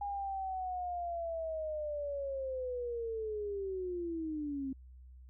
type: linear sweep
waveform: sine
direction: down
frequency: 816 to 262.1 Hz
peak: -35 dBFS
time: 0.01-4.73 s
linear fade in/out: 5 ms
effects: added 63 Hz sine -51 dBFS peak until 5.29 s